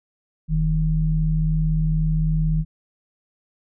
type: tone pair together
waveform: sine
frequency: 41.21 / 157.3 Hz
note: E1 / D#3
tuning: 0 / +19 cents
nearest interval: octave + major seventh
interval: 2319 cents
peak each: -21 / -19 dBFS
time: 0.48-2.65 s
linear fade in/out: 50 ms
effects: none